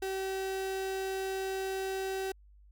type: tone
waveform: 35% pulse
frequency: 383.3 Hz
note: G4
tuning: 39 cents flat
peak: -31 dBFS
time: 0.02-2.32 s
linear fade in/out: 5 ms
effects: added 50 Hz sine -55 dBFS peak until 2.71 s